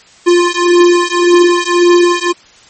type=beating tone pair; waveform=square; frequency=349.2 / 351 Hz; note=F4 / F4; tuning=0 / +9 cents; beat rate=1.8 Hz; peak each=-10 dBFS; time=0.26-2.33 s; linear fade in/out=20 ms; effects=white hiss -42 dBFS RMS until 2.69 s + MP3 32 kbps